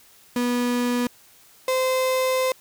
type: tone pair in turn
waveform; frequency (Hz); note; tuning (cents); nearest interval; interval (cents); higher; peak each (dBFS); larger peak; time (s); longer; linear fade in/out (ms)
35% pulse; 244 / 517; B3 / C5; -21 / -21; octave + minor second; 1300; second; -19 / -18; second; 0.36-1.07 / 1.68-2.52; second; 2
effects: white hiss -53 dBFS RMS until 2.6 s